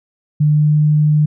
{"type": "tone with pitch glide", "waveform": "sine", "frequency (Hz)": [150, 151.04], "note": ["D3", "D3"], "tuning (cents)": [37, 49], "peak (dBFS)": -9, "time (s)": [0.4, 1.26], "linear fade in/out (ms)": 10, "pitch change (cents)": 12, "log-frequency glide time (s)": [0.51, 0.79], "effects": []}